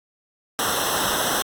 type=noise with comb filter; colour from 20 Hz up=pink; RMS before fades=-23 dBFS; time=0.59-1.42 s; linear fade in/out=0 ms; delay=0.43 ms; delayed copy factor=-0.95; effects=AAC 64 kbps